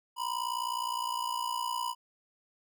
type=ring-modulated tone; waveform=square; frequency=985 Hz; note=B5; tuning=5 cents flat; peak=-29 dBFS; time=0.16-1.95 s; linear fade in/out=50 ms; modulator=29.8 Hz; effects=none